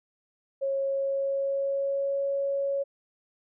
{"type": "tone with pitch glide", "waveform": "sine", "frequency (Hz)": [546, 555.2], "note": ["C#5", "C#5"], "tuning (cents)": [-26, 3], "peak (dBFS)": -25, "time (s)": [0.61, 2.84], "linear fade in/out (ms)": 20, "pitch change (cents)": 29, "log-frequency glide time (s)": [0.79, 2.22], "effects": []}